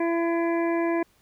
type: harmonic tone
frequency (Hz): 336.3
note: E4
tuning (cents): +35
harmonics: 1 / 2 / 3 / 5 / 6 / 7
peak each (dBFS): -23 / -29 / -33 / -37 / -39 / -40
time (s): 0-1.03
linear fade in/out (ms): 5
effects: pink hiss -63 dBFS RMS until 1.21 s